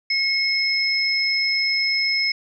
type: tone pair together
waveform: sine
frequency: 2173 / 5168 Hz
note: C#7 / E8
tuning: -35 / -35 cents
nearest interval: octave + minor third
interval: 1500 cents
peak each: -21 dBFS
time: 0.1-2.32 s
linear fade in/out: 5 ms
effects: none